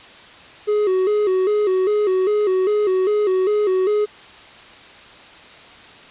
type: tone with vibrato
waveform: triangle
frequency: 395.9 Hz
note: G4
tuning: 17 cents sharp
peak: -13 dBFS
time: 0.67-4.06 s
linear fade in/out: 20 ms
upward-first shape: square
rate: 2.5 Hz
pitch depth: 100 cents each way
effects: white hiss -42 dBFS RMS until 6.1 s + resampled to 8000 Hz